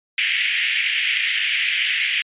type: band-pass noise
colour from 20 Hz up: pink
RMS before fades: -21 dBFS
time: 0.18-2.22 s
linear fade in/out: 2 ms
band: 1900 to 3200 Hz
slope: 48 dB/octave
effects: resampled to 8000 Hz

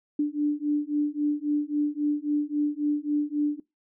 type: beating tone pair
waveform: sine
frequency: 293.1 / 296.8 Hz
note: D4 / D4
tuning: -3 / +18 cents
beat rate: 3.7 Hz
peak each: -26 dBFS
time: 0.19-3.6 s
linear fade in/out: 5 ms
effects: noise-tail reverb RT60 0.2 s tail -22 dB re dry

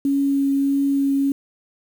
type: tone with vibrato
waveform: sine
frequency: 277.2 Hz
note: C#4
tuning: in tune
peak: -16 dBFS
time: 0.05-1.32 s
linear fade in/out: 2 ms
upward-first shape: triangle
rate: 1.6 Hz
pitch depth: 11 cents each way
effects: 7-bit

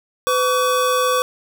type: tone pair together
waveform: square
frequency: 504 / 1138 Hz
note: B4 / C#6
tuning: +35 / +45 cents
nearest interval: octave + major second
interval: 1410 cents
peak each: -19 dBFS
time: 0.27-1.22 s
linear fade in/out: 0 ms
effects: none

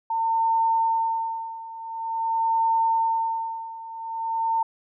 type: tone with tremolo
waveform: sine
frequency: 905 Hz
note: A5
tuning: 48 cents sharp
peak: -18 dBFS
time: 0.1-4.63 s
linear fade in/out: 5 ms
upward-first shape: sine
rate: 0.47 Hz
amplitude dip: 85%
effects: none

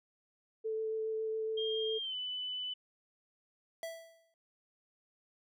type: tone with vibrato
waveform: sine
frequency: 440 Hz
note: A4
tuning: in tune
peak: -33 dBFS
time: 0.64-1.99 s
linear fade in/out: 20 ms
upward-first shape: sine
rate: 7.2 Hz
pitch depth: 9 cents each way
type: tone with pitch glide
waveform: sine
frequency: 3212 to 2997 Hz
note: G7 to F#7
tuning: +41 to +22 cents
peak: -36 dBFS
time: 1.57-2.74 s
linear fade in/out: 10 ms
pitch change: -119 cents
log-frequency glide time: 2-2.16 s
type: tone with exponential decay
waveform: square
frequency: 659.3 Hz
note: E5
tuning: in tune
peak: -37 dBFS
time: 3.83-4.34 s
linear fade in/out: 1 ms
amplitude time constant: 110 ms
effects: none

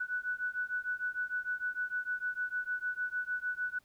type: beating tone pair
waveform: sine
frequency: 1480 / 1486.6 Hz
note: F#6 / F#6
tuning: 0 / +8 cents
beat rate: 6.6 Hz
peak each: -36 / -36 dBFS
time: 0-3.79 s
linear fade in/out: 10 ms
effects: pink hiss -69 dBFS RMS until 3.84 s

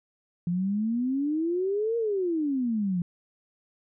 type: exponential two-way sweep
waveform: sine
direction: up then down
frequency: 170 to 471.1 to 170 Hz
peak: -24 dBFS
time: 0.47-3.02 s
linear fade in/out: 2 ms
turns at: 1.97 s
effects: none

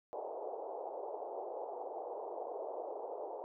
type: band-pass noise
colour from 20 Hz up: pink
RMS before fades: -43 dBFS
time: 0.13-3.44 s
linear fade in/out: 0 ms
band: 400 to 860 Hz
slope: 48 dB/octave
effects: none

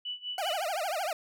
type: tone with tremolo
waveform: sine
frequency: 2965 Hz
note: F#7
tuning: 3 cents sharp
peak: -32 dBFS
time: 0.05-0.65 s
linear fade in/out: 5 ms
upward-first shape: sine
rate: 5 Hz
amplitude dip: 90%
type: tone with vibrato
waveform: 40% pulse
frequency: 698 Hz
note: F5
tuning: 1 cent flat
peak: -29 dBFS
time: 0.38-1.13 s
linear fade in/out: 2 ms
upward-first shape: triangle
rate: 13 Hz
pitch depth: 300 cents each way
effects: none

